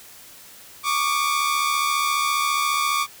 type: tone pair together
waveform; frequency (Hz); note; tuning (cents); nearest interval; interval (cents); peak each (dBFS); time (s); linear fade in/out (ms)
sawtooth; 1123.3 / 1198; C#6 / D6; +23 / +34; minor second; 111; -19; 0.83-3.07; 50
effects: white hiss -45 dBFS RMS until 3.2 s